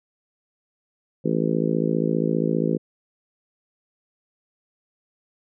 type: harmonic tone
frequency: 55 Hz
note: A1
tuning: in tune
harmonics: 3 / 4 / 5 / 6 / 7 / 8 / 9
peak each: -25 / -26 / -27 / -28 / -28 / -29 / -30 dBFS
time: 1.24-2.78 s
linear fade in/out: 20 ms
effects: none